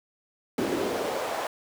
brown noise with high-pass filter sweep, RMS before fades -29 dBFS, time 0.58-1.47 s, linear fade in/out 2 ms, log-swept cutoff 290 to 740 Hz, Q 2.2, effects none

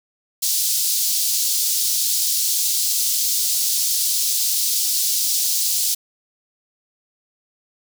pink high-pass noise, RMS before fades -20 dBFS, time 0.42-5.95 s, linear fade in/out 10 ms, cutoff 4400 Hz, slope 24 dB/octave, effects none

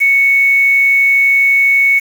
sine tone with quantisation, 2217 Hz, C#7, in tune, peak -7 dBFS, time 0-2 s, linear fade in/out 20 ms, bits 5, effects none

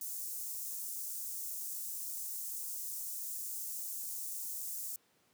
white high-pass noise, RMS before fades -41 dBFS, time 0.01-4.96 s, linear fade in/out 2 ms, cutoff 6600 Hz, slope 24 dB/octave, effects pink hiss -71 dBFS RMS until 5.33 s + high-pass 150 Hz 12 dB/octave

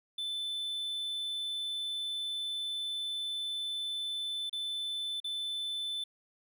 triangle tone with dropouts, 3520 Hz, A7, in tune, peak -32 dBFS, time 0.18-6.04 s, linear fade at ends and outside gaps 5 ms, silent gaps 4.496-4.528 / 5.202-5.243 s, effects none

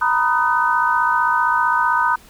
sine chord, B major seventh, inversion third, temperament equal with one note detuned, 932.3 / 987.8 / 1244.5 / 1511.1 Hz, A#5 / B5 / D#6 / F#6, 0 / 0 / 0 / +36 cents, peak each -20 dBFS, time 0.01-2.16 s, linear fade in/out 10 ms, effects pink hiss -47 dBFS RMS until 2.29 s

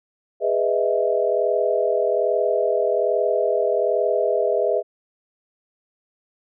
sine chord, E major seventh, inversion first, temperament just, 412 / 494.4 / 618.1 / 659.3 Hz, G#4 / B4 / D#5 / E5, -14 / +2 / -12 / 0 cents, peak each -23 dBFS, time 0.4-4.83 s, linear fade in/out 50 ms, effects none

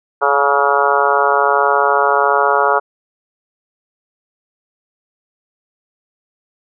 harmonic tone with a mistuned harmonic, 141.3 Hz, C#3, 34 cents sharp, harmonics 3 / 4 / 5 / 6 / 7 / 8 / 9 / 10, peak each -19 / -19 / -19 / -19 / -19 / -19 / -19 / -19 dBFS, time 0.21-2.8 s, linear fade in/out 20 ms, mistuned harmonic 7, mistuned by -40 cents, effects none

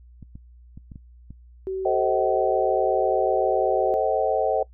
clicks, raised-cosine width 5 ms, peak -28 dBFS, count 6, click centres 0.227 / 0.355 / 0.775 / 0.918 / 0.958 / 1.306 s
sine tone, 380 Hz, F#4, 46 cents sharp, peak -25 dBFS, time 1.67-3.94 s, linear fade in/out 0 ms
sine chord, A diminished seventh, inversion none, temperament just, 440 / 528 / 633.6 / 760.3 Hz, A4 / C5 / Eb5 / Gb5, 0 / +16 / +31 / +47 cents, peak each -25 dBFS, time 1.85-4.63 s, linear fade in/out 5 ms
effects noise-tail reverb RT60 0.1 s tail -21 dB re dry + added 60 Hz sine -46 dBFS peak until 4.73 s

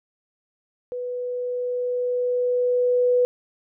sine tone with level ramp, 493.9 Hz, B4, in tune, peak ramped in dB -27 to -15 dBFS, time 0.92-3.25 s, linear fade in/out 0 ms, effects none

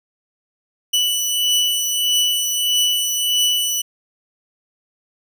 sawtooth beating tone pair, 2965 / 2966.6 Hz, F#7 / F#7, +3 / +4 cents, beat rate 1.6 Hz, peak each -20 / -14 dBFS, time 0.93-3.82 s, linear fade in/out 10 ms, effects none

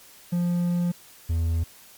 triangle tone pair in turn, 174.8 / 82.49 Hz, F3 / E2, +2 / +2 cents, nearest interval octave + minor second, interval 1300 cents, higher first, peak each -19 / -19 dBFS, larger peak neither, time 0.32-0.92 / 1.29-1.64 s, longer first, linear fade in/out 10 ms, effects white hiss -50 dBFS RMS until 1.97 s + MP3 96 kbps

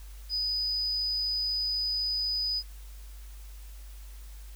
sine tone, 4978 Hz, D#8, in tune, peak -27 dBFS, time 0.29-2.63 s, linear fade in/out 50 ms, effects added 50 Hz sine -42 dBFS peak until 4.55 s + white hiss -56 dBFS RMS until 4.55 s

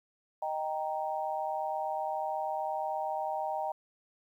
sine chord, Eb major, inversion none, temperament equal, 622.3 / 784 / 932.3 Hz, Eb5 / G5 / Bb5, 0 / 0 / 0 cents, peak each -36 / -34 / -37 dBFS, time 0.42-3.72 s, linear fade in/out 5 ms, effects 11-bit

